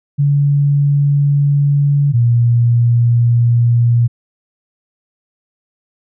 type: tone pair in turn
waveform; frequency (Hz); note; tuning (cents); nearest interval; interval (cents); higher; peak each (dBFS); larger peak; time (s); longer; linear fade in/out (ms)
sine; 142.8 / 118.82; D3 / A#2; -48 / +34; minor third; 318; first; -9 / -8; second; 0.18-2.13 / 2.13-4.08; neither; 20
effects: none